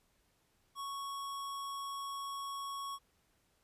square tone, 1108.7 Hz, C#6, in tune, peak -40 dBFS, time 0.75-2.99 s, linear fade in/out 50 ms, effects pink hiss -74 dBFS RMS until 3.63 s + resampled to 32000 Hz

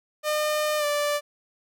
sawtooth tone with pitch glide, 606 to 586 Hz, D#5 to D5, -46 to -4 cents, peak -19 dBFS, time 0.23-1.21 s, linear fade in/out 50 ms, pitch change -58 cents, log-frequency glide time 0.78-0.85 s, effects none

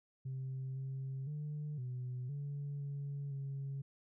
sine tone with pitch steps, 131.9 / 133.8 / 149.2 / 125.8 / 142.8 / 141.3 / 137.6 Hz, C3 / C3 / D3 / B2 / D3 / C#3 / C#3, +14 / +39 / +28 / +32 / -48 / +34 / -12 cents, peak -37 dBFS, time 0.25-3.82 s, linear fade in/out 10 ms, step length 510 ms, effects tanh soft clip ceiling -36 dBFS

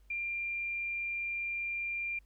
sine tone, 2385 Hz, D7, 26 cents sharp, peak -33 dBFS, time 0.1-2.19 s, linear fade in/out 5 ms, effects added 50 Hz sine -58 dBFS peak until 2.25 s + pink hiss -74 dBFS RMS until 2.25 s

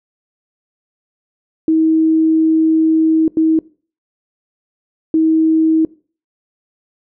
sine tone bursts at uneven times, 319.3 Hz, D#4, 45 cents sharp, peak -9 dBFS, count 3, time 1.68-3.28 / 3.37-3.59 / 5.14-5.85 s, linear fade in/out 2 ms, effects noise-tail reverb RT60 0.4 s tail -21 dB re dry

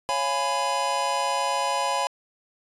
square chord, C# dominant seventh, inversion none, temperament just, 554.4 / 693 / 831.5 / 997.9 Hz, C#5 / E#5 / G#5 / B5, 0 / -14 / +2 / +18 cents, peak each -31 / -33 / -29 / -27 dBFS, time 0.09-2.07 s, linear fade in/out 0 ms, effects resampled to 24000 Hz

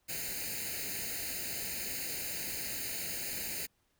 white noise with comb filter, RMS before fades -38 dBFS, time 0.08-3.67 s, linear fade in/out 20 ms, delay 0.44 ms, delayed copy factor +0.9, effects pink hiss -75 dBFS RMS until 3.99 s

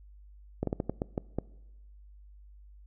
slowing click train, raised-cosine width 2 ms, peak -16 dBFS, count 8, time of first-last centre 0.63-1.386 s, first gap 43 ms, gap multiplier 1.3, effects noise-tail reverb RT60 1.0 s tail -22 dB re dry + added 50 Hz sine -50 dBFS peak until 2.86 s

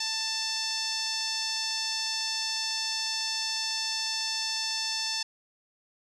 5% pulse tone with low-pass filter, 886 Hz, A5, 12 cents sharp, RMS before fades -31 dBFS, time 0-5.23 s, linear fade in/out 5 ms, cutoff 5300 Hz, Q 3.3, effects none

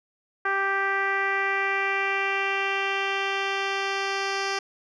10% pulse tone with low-pass filter sweep, 392 Hz, G4, in tune, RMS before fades -26 dBFS, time 0.45-4.59 s, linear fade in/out 5 ms, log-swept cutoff 1600 to 4700 Hz, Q 2.7, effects none

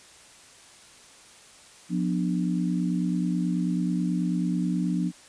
sine chord, B diminished, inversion second, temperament just, 177.8 / 246.9 / 296.3 Hz, F3 / B3 / D4, +31 / 0 / +15 cents, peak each -25 / -30 / -30 dBFS, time 1.89-5.12 s, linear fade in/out 50 ms, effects white hiss -51 dBFS RMS until 5.28 s + resampled to 22050 Hz

